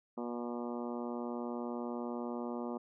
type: harmonic tone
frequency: 120 Hz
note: B2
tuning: 49 cents flat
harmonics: 2 / 3 / 4 / 5 / 6 / 7 / 8 / 9 / 10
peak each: -39 / -43 / -45 / -47 / -49 / -50 / -51 / -52 / -53 dBFS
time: 0.17-2.78 s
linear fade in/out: 10 ms
effects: none